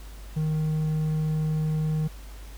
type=tone; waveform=triangle; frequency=155.56 Hz; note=D#3; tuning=in tune; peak=-21 dBFS; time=0.36-2.08 s; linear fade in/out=10 ms; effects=added 50 Hz sine -39 dBFS peak until 2.57 s + pink hiss -50 dBFS RMS until 2.57 s